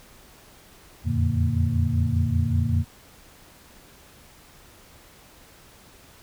sine tone cluster, 84.1 / 89.3 / 115.8 / 146 / 230.8 Hz, E2 / F2 / A#2 / D3 / A#3, +35 / +39 / -11 / -10 / -17 cents, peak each -26 / -24 / -25 / -29 / -29 dBFS, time 1.04-2.85 s, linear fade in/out 50 ms, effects pink hiss -51 dBFS RMS until 6.22 s

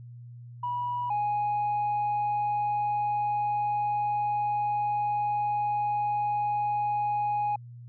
sine tone pair in turn, 975 / 830.4 Hz, B5 / G#5, -23 / 0 cents, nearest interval minor third, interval 277 cents, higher first, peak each -27 / -23 dBFS, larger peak second, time 0.63-1.1 / 1.1-7.56 s, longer second, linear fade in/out 5 ms, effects tanh soft clip ceiling -23 dBFS + added 120 Hz sine -42 dBFS peak until 7.88 s

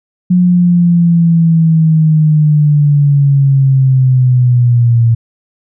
sine linear sweep, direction down, 180.8 to 114.9 Hz, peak -5 dBFS, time 0.3-5.15 s, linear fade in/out 10 ms, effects none

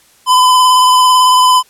square tone with vibrato, 1011 Hz, B5, 40 cents sharp, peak -6 dBFS, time 0.26-1.63 s, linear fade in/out 50 ms, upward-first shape sine, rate 18 Hz, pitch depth 21 cents each way, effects white hiss -48 dBFS RMS until 1.69 s + low-pass 12000 Hz 12 dB/octave

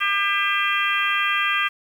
harmonic tone with a mistuned harmonic, 399.9 Hz, G4, 35 cents sharp, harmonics 3 / 4 / 5 / 6 / 7 / 8, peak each -24 / -25 / -26 / -27 / -27 / -28 dBFS, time 0-1.69 s, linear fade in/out 20 ms, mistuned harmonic 7, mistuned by -70 cents, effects 8-bit

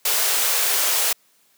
white high-pass noise, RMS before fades -20 dBFS, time 0.05-1.13 s, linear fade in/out 5 ms, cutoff 400 Hz, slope 48 dB/octave, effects white hiss -60 dBFS RMS until 1.57 s + high-pass 150 Hz 12 dB/octave

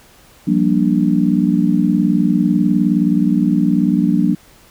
sine chord, G minor seventh, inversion third, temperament just, 176.4 / 196 / 235.2 / 294 Hz, F3 / G3 / Bb3 / D4, +18 / 0 / +16 / +2 cents, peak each -17 dBFS, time 0.47-4.35 s, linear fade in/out 10 ms, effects pink hiss -47 dBFS RMS until 4.7 s

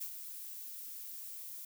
violet noise with ADSR envelope, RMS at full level -39 dBFS, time 0-1.65 s, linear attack 17 ms, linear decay 80 ms, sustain -7 dB, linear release 4 ms, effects none

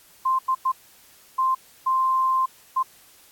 sine tone bursts at uneven times, 1046.5 Hz, C6, in tune, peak -18 dBFS, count 6, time 0.25-0.39 / 0.48-0.55 / 0.65-0.72 / 1.38-1.55 / 1.86-2.46 / 2.76-2.83 s, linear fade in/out 10 ms, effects white hiss -53 dBFS RMS until 3.31 s + AAC 64 kbps

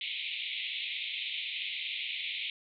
white band-pass noise, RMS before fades -37 dBFS, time 0.01-2.5 s, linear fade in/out 2 ms, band 2100 to 3800 Hz, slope 96 dB/octave, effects none

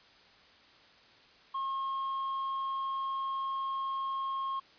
triangle tone, 1078 Hz, C#6, 49 cents flat, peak -30 dBFS, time 1.54-4.6 s, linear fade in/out 10 ms, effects white hiss -59 dBFS RMS until 4.78 s + resampled to 11025 Hz

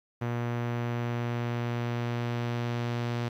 sawtooth tone with low-pass filter sweep, 119.4 Hz, A#2, 42 cents sharp, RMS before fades -31 dBFS, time 0.21-3.29 s, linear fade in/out 10 ms, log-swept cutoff 2100 to 4100 Hz, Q 0.92, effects 10-bit

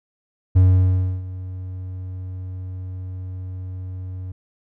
triangle tone with ADSR envelope, 92.5 Hz, F#2, in tune, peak -7 dBFS, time 0.55-4.32 s, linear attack 17 ms, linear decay 650 ms, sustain -19 dB, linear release 6 ms, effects none

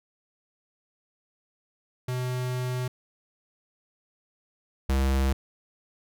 square tone pair in turn, 126.1 / 66.94 Hz, B2 / C2, +36 / +40 cents, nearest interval major seventh, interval 1096 cents, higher first, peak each -28 / -22 dBFS, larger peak second, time 2.08-2.88 / 4.89-5.33 s, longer first, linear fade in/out 5 ms, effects none

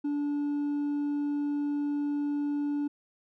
sine tone with hard clipping, 290 Hz, D4, 22 cents flat, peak -28 dBFS, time 0.04-2.88 s, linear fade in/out 10 ms, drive 2 dB, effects none

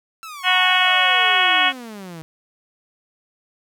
sawtooth exponential sweep, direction down, 1349 to 155.56 Hz, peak -29 dBFS, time 0.23-2.22 s, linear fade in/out 0 ms
harmonic tone, 367.5 Hz, F#4, 12 cents flat, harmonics 2 / 3 / 4 / 5 / 6 / 7 / 8 / 9, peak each -22 / -22 / -22 / -22 / -22 / -22 / -22 / -22 dBFS, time 0.43-1.73 s, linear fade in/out 50 ms
effects none

